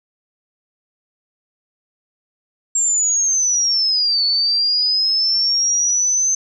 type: linear two-way sweep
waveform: sine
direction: down then up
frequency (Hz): 7459 to 4435 to 6240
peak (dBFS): -14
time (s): 2.75-6.35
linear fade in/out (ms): 5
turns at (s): 4.24
effects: none